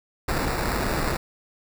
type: noise with sample-and-hold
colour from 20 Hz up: pink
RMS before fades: -25 dBFS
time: 0.28-1.17 s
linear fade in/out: 5 ms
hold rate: 3150 Hz
effects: none